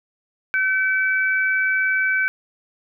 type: tone pair together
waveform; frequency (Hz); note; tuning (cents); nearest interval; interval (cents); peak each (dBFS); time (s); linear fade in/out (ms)
sine; 1530.4 / 2293; G6 / D7; -42 / -42; perfect fifth; 700; -18 / -23; 0.54-2.28; 0
effects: none